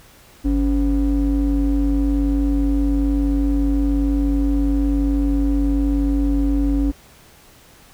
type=ring-modulated tone; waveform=triangle; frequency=116.54 Hz; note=A#2; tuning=in tune; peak=-10 dBFS; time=0.44-6.92 s; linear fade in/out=20 ms; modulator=166 Hz; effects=pink hiss -48 dBFS RMS until 7.93 s